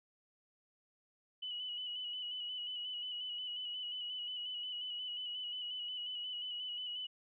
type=tone with vibrato; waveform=sine; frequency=2960 Hz; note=F#7; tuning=in tune; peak=-39 dBFS; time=1.42-7.07 s; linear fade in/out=10 ms; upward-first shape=square; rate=5.6 Hz; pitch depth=28 cents each way; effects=none